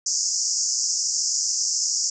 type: band-pass noise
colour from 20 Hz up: white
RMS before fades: -24 dBFS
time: 0.06-2.1 s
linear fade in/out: 5 ms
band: 5000 to 7200 Hz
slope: 96 dB/octave
effects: none

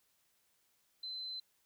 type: tone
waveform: sine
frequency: 4060 Hz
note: B7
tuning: 47 cents sharp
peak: -40 dBFS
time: 1.03-1.4 s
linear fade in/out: 5 ms
effects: white hiss -75 dBFS RMS until 1.65 s

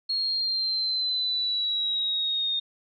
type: linear sweep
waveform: sine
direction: down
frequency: 4287 to 3671 Hz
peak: -24 dBFS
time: 0.09-2.6 s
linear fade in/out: 10 ms
effects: none

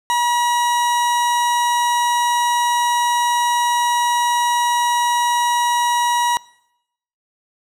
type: tone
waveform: 40% pulse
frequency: 961 Hz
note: B5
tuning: 48 cents flat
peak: -14 dBFS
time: 0.1-6.37 s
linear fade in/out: 0 ms
effects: noise-tail reverb RT60 0.8 s tail -22 dB re dry + low-pass 12000 Hz 12 dB/octave

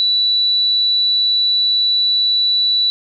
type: tone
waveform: sine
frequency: 3951 Hz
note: B7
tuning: in tune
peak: -12 dBFS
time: 0-2.9 s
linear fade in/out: 0 ms
effects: none

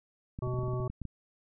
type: clicks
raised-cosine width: 5 ms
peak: -26 dBFS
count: 11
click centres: 0.389 / 0.474 / 0.539 / 0.589 / 0.634 / 0.681 / 0.736 / 0.802 / 0.9 / 1.017 / 1.053 s
type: harmonic tone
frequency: 125.1 Hz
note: B2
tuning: 23 cents sharp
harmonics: 1 / 3 / 5 / 7 / 9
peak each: -31 / -37 / -42 / -49 / -43 dBFS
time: 0.42-0.88 s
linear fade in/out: 5 ms
effects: none

